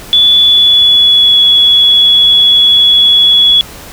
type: tone with pitch glide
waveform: sine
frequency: 3445 to 3378 Hz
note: A7 to G#7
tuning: -37 to +29 cents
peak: -3 dBFS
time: 0.13-3.61 s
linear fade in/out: 0 ms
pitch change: -34 cents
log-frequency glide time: 0.39-1.38 s
effects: pink hiss -30 dBFS RMS until 3.92 s